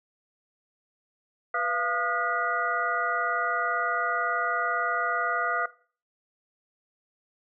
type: tone cluster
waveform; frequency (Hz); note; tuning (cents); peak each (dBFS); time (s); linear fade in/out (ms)
sine; 493.1 / 689 / 1224 / 1442 / 1958; B4 / F5 / D#6 / F#6 / B6; -3 / -24 / -29 / -45 / -15; -36 / -32 / -29 / -29 / -35; 1.54-5.66; 5
effects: noise-tail reverb RT60 0.4 s tail -17 dB re dry